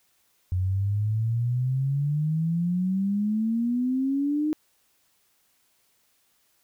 sine exponential sweep, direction up, 90 to 310 Hz, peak -22 dBFS, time 0.52-4.53 s, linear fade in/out 0 ms, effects white hiss -67 dBFS RMS until 6.63 s

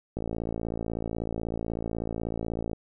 click train, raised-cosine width 2 ms, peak -18 dBFS, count 145, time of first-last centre 0.17-2.732 s, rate 56.2 Hz, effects none

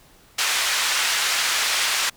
pink band-pass noise, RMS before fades -22 dBFS, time 0.38-2.1 s, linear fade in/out 10 ms, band 1500 to 7900 Hz, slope 12 dB/octave, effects pink hiss -53 dBFS RMS until 2.16 s

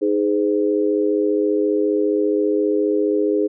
sine chord, Ab major, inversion second, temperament equal with one note detuned, 311.1 / 415.3 / 510.1 Hz, Eb4 / Ab4 / C5, 0 / 0 / -44 cents, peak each -20 / -18 / -24 dBFS, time 0.01-3.48 s, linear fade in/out 20 ms, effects none

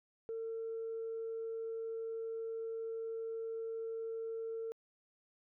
sine tone, 452.1 Hz, A4, 47 cents sharp, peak -37 dBFS, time 0.29-4.72 s, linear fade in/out 0 ms, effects tanh soft clip ceiling -34 dBFS

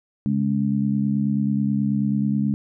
harmonic tone, 69.3 Hz, C#2, in tune, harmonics 2 / 3 / 4, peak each -25 / -20 / -28 dBFS, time 0.26-2.54 s, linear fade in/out 0 ms, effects none

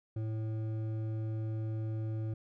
sine tone with hard clipping, 110 Hz, A2, in tune, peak -35 dBFS, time 0.16-2.34 s, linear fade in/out 5 ms, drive 9 dB, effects none

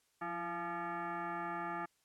sine tone with frequency modulation, 176.4 Hz, F3, 18 cents sharp, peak -37 dBFS, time 0.21-1.86 s, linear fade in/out 10 ms, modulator 515 Hz, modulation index 2.9, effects white hiss -75 dBFS RMS until 2.04 s + low-pass 11000 Hz 12 dB/octave

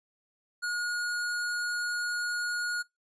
square tone, 1441 Hz, F#6, 46 cents flat, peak -30 dBFS, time 0.62-2.83 s, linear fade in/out 20 ms, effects noise-tail reverb RT60 0.2 s tail -24 dB re dry + resampled to 22050 Hz

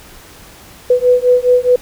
sine beating tone pair, 493.9 / 498.7 Hz, B4 / B4, 0 / +17 cents, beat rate 4.8 Hz, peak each -11 / -11 dBFS, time 0.9-1.76 s, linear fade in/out 5 ms, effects pink hiss -39 dBFS RMS until 1.81 s

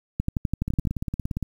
two click trains, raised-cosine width 5 ms, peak -11 / -15 dBFS, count 9 / 14, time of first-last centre 0.2-0.872 / 0.68-1.427 s, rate 11.9 / 17.4 Hz, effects 8-bit

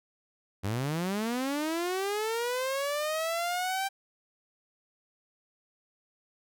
sawtooth linear sweep, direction up, 92.5 to 787 Hz, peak -25 dBFS, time 0.63-3.89 s, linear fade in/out 20 ms, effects none

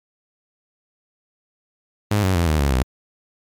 sawtooth tone with pitch steps, 103.83 / 94.12 / 85.32 / 77.34 / 70.1 / 63.55 Hz, G#2 / F#2 / F2 / D#2 / C#2 / C2, 0 / +30 / -40 / -10 / +20 / -50 cents, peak -12 dBFS, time 2.11-2.83 s, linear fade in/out 5 ms, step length 120 ms, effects MP3 96 kbps

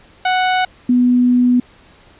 sawtooth / sine tone pair in turn, 740 / 246.9 Hz, F#5 / B3, 0 / 0 cents, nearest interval octave + perfect fifth, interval 1900 cents, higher first, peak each -9 dBFS, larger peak neither, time 0.25-0.65 / 0.89-1.6 s, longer second, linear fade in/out 5 ms, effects pink hiss -47 dBFS RMS until 2.19 s + resampled to 8000 Hz

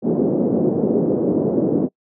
pink band-pass noise, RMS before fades -18 dBFS, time 0.02-1.89 s, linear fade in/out 50 ms, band 190 to 470 Hz, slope 24 dB/octave, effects noise-tail reverb RT60 0.1 s tail -25 dB re dry

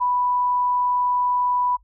sine tone, 987.8 Hz, B5, in tune, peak -18 dBFS, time 0-1.77 s, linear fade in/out 20 ms, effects noise-tail reverb RT60 0.1 s tail -25 dB re dry + added 50 Hz sine -53 dBFS peak until 1.83 s

